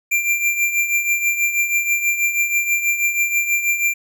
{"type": "tone with tremolo", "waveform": "square", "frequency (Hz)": 2373, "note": "D7", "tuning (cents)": 17, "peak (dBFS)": -14, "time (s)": [0.11, 3.94], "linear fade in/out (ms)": 10, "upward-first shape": "triangle", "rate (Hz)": 6.2, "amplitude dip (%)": 70, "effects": []}